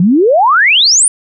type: exponential sweep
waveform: sine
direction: up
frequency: 164.81 to 9956 Hz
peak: -5 dBFS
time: 0-1.08 s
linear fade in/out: 2 ms
effects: none